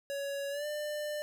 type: tone with pitch glide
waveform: square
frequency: 560 to 596.7 Hz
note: C#5 to D5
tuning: +18 to +27 cents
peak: -35 dBFS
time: 0.1-1.22 s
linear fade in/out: 0 ms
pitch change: +109 cents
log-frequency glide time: 0.5-0.66 s
effects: none